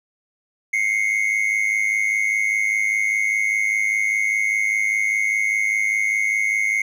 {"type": "tone pair together", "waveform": "triangle", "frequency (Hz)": [2093, 2198], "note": ["C7", "C#7"], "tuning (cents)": [0, -15], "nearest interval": "minor second", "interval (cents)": 85, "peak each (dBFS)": -19, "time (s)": [0.73, 6.82], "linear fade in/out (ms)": 5, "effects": []}